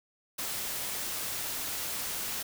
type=noise; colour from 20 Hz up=white; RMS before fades=-35 dBFS; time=0.38-2.43 s; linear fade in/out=10 ms; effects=none